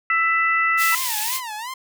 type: harmonic tone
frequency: 663 Hz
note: E5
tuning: 10 cents sharp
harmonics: 2 / 3 / 4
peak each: -20 / -19 / -27 dBFS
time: 0.1-0.95 s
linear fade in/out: 2 ms
type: high-pass noise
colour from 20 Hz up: white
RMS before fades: -25 dBFS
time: 0.77-1.41 s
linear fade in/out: 50 ms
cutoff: 2000 Hz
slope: 24 dB/octave
type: tone with vibrato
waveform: sawtooth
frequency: 940 Hz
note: A#5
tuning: 14 cents sharp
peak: -25 dBFS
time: 0.92-1.74 s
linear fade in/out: 5 ms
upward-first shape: sine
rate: 2.8 Hz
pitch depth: 190 cents each way
effects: none